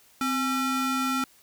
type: ring-modulated tone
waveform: square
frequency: 546 Hz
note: C#5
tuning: 26 cents flat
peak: -22 dBFS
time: 0.21-1.24 s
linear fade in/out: 2 ms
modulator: 806 Hz
effects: white hiss -58 dBFS RMS until 1.42 s